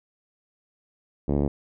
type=tone with low-pass filter; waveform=5% pulse; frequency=71.5 Hz; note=D2; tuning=46 cents flat; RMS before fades=-23 dBFS; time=1.28-1.48 s; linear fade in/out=5 ms; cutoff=340 Hz; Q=0.8; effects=none